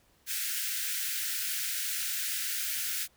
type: high-pass noise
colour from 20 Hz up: white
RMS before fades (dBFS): -33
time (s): 0.26-3.08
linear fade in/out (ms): 50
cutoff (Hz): 1400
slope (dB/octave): 96
effects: pink hiss -66 dBFS RMS until 3.16 s